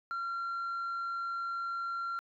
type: tone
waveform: sine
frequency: 1373 Hz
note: F6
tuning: 30 cents flat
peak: -31 dBFS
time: 0.11-2.19 s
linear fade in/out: 0 ms
effects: tanh soft clip ceiling -32 dBFS